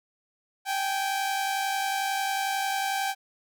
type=tone pair together; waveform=sawtooth; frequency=778.9 / 830 Hz; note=G5 / G#5; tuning=-11 / -1 cents; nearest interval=minor second; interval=110 cents; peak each=-23 / -30 dBFS; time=0.65-3.15 s; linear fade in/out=50 ms; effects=none